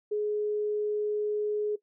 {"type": "tone", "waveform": "sine", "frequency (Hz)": 420, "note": "G#4", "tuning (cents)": 19, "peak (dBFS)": -26, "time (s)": [0.11, 1.76], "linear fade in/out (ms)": 10, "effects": ["noise-tail reverb RT60 0.1 s tail -18 dB re dry"]}